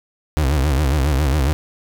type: tone with vibrato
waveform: 35% pulse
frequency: 70.9 Hz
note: C#2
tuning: 40 cents sharp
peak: -13 dBFS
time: 0.37-1.53 s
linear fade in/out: 0 ms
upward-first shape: sine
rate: 7.3 Hz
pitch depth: 170 cents each way
effects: none